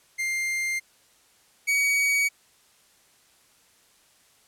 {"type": "tone pair in turn", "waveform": "45% pulse", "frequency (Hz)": [2100, 2258], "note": ["C7", "C#7"], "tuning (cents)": [6, 31], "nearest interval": "minor second", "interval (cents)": 125, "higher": "second", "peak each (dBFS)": [-25, -20], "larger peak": "second", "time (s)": [[0.18, 0.8], [1.67, 2.29]], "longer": "neither", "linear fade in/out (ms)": 20, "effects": ["white hiss -60 dBFS RMS until 4.47 s", "low-pass 11000 Hz 12 dB/octave"]}